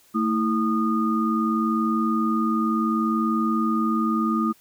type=tone cluster; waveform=sine; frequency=223.7 / 324.4 / 1227 Hz; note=A3 / E4 / D#6; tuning=+29 / -28 / -25 cents; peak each=-22 / -26 / -25 dBFS; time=0.14-4.53 s; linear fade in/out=20 ms; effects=white hiss -57 dBFS RMS until 4.6 s